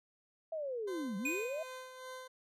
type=linear two-way sweep; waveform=sine; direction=down then up; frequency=660 to 182.4 to 660 Hz; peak=-36 dBFS; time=0.52-1.63 s; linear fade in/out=5 ms; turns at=1.17 s
type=tone with tremolo; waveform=20% pulse; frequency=514 Hz; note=C5; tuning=31 cents flat; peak=-39 dBFS; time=0.87-2.28 s; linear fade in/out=10 ms; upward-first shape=sine; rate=2.6 Hz; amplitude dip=50%
type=tone with exponential decay; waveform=square; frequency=2477 Hz; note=D#7; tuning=8 cents flat; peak=-33 dBFS; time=1.25-1.99 s; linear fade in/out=5 ms; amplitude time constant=160 ms
effects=low-pass 12000 Hz 12 dB/octave